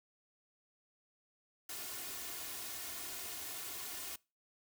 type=noise with comb filter; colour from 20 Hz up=white; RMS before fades=-44 dBFS; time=1.69-4.16 s; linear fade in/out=5 ms; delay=2.8 ms; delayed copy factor=+0.6; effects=noise-tail reverb RT60 0.3 s tail -24 dB re dry + high-pass 60 Hz 12 dB/octave